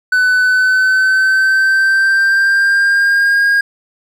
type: tone with pitch glide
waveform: triangle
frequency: 1500 to 1626.3 Hz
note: F#6 to G#6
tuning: +23 to -37 cents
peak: -7 dBFS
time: 0.12-3.61 s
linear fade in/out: 5 ms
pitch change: +140 cents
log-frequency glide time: 0.36-3.45 s
effects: none